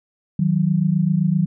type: tone pair together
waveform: sine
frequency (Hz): 157.97 / 185.7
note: D#3 / F#3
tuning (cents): +27 / +7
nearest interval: minor third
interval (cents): 280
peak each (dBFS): -18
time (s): 0.39-1.46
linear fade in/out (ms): 5
effects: none